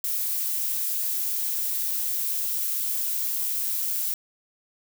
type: noise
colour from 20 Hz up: violet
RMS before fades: -27 dBFS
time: 0.04-4.14 s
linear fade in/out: 2 ms
effects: none